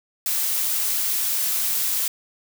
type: noise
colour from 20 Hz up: blue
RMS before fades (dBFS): -23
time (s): 0.26-2.08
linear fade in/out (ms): 2
effects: none